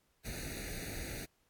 pink noise with comb filter, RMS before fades -42 dBFS, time 0.24-1.26 s, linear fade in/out 20 ms, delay 0.47 ms, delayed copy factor +1, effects pink hiss -75 dBFS RMS until 1.49 s + AAC 64 kbps

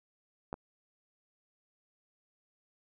clicks, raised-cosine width 1 ms, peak -23 / -29 dBFS, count 2, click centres 0.529 / 0.541 s, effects none

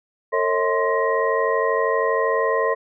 sine tone cluster, 451.7 / 544 / 637 / 1046 / 1888 Hz, A4 / C#5 / D#5 / C6 / A#6, +45 / -33 / +41 / -1 / +22 cents, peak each -22 / -24 / -26 / -23 / -27 dBFS, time 0.32-2.75 s, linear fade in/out 20 ms, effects none

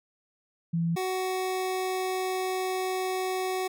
sine / 25% pulse tone pair in turn, 167.4 / 373.1 Hz, E3 / F#4, +27 / +14 cents, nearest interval octave + major second, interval 1387 cents, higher second, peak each -24 dBFS, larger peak neither, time 0.73-0.96 / 0.96-3.68 s, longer second, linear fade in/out 10 ms, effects none

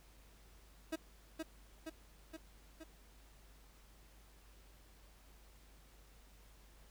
30% pulse tone with echo, 320.2 Hz, D#4, 50 cents sharp, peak -34 dBFS, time 0.92-0.96 s, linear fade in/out 10 ms, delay 470 ms, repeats 4, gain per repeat -3 dB, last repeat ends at 2.84 s, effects added 50 Hz sine -61 dBFS peak until 6.9 s + pink hiss -66 dBFS RMS until 6.9 s

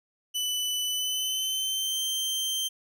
sawtooth tone with pitch glide, 2988 to 3135 Hz, F#7 to G7, +16 to -1 cents, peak -24 dBFS, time 0.34-2.69 s, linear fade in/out 20 ms, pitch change +83 cents, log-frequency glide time 0.86-2.04 s, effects none

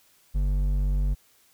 triangle tone with hard clipping, 48.44 Hz, G1, 20 cents flat, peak -23 dBFS, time 0.34-1.15 s, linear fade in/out 20 ms, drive 11 dB, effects white hiss -61 dBFS RMS until 1.53 s

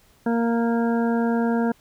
harmonic tone, 232.5 Hz, A#3, 4 cents flat, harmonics 1 / 2 / 3 / 4 / 6 / 7, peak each -20 / -26 / -30 / -32 / -36 / -37 dBFS, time 0.26-1.72 s, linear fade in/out 5 ms, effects pink hiss -58 dBFS RMS until 1.8 s

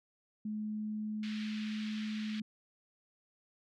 sine tone with pitch glide, 213.2 to 214.8 Hz, G#3 to A3, +46 to -41 cents, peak -35 dBFS, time 0.45-2.42 s, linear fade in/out 5 ms, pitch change +13 cents, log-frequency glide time 0.56-1.99 s
white band-pass noise, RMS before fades -49 dBFS, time 1.23-2.4 s, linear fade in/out 2 ms, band 1600 to 3900 Hz, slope 24 dB/octave
effects none

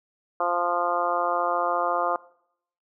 harmonic tone, 174.61 Hz, F3, in tune, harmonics 2 / 3 / 4 / 5 / 6 / 7 / 8, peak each -35 / -29 / -27 / -31 / -29 / -28 / -37 dBFS, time 0.4-2.16 s, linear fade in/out 2 ms, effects noise-tail reverb RT60 0.7 s tail -21 dB re dry

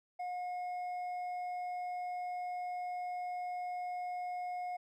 sine tone with hard clipping, 720 Hz, F#5, 47 cents flat, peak -38 dBFS, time 0.19-4.77 s, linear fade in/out 10 ms, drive 4 dB, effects none

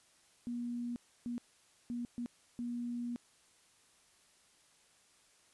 sine tone bursts at uneven times, 240 Hz, B3, 49 cents flat, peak -36 dBFS, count 5, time 0.47-0.96 / 1.26-1.38 / 1.9-2.05 / 2.18-2.26 / 2.59-3.16 s, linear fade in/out 0 ms, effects white hiss -67 dBFS RMS until 5.53 s + resampled to 24000 Hz

